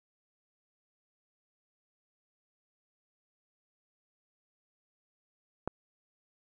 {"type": "click", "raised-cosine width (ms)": 1, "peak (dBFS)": -18, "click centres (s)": 5.676, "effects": []}